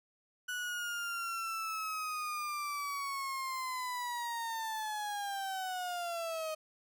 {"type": "linear sweep", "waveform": "35% pulse", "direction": "down", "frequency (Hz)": [1480, 622.3], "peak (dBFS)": -34, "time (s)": [0.48, 6.55], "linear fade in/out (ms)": 10, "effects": []}